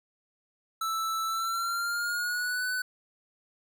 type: tone with pitch glide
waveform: square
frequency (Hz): 1320 to 1498.9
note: E6 to F#6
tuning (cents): +2 to +22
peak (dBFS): -29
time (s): 0.81-2.82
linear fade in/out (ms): 5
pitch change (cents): +220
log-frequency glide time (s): 1.26-2.66
effects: none